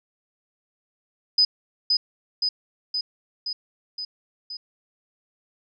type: tone with echo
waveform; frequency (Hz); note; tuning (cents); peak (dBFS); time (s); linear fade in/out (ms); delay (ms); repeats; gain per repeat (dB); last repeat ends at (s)
sine; 4998; D#8; +7; -14; 1.38-1.45; 5; 520; 6; -3; 4.57
effects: none

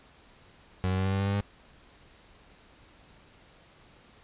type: tone with pitch steps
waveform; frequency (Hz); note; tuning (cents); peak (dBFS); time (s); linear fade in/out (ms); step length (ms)
30% pulse; 92.5 / 93.68 / 94.88 / 96.09 / 97.32 / 98.57 / 99.83 / 101.11; F#2 / F#2 / F#2 / G2 / G2 / G2 / G2 / G#2; 0 / +22 / +44 / -34 / -12 / +10 / +32 / -46; -23; 0.84-1.408; 0; 71
effects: pink hiss -57 dBFS RMS until 4.23 s + resampled to 8000 Hz

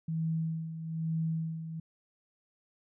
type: tone with tremolo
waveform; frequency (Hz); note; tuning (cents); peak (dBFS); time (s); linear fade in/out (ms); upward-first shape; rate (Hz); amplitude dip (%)
sine; 161.7; E3; -33; -28; 0.08-1.8; 5; sine; 1.1; 65
effects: none

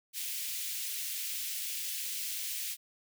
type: high-pass noise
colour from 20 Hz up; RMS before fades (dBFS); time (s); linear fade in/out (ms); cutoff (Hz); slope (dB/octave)
white; -37; 0.13-2.77; 50; 2200; 24
effects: none

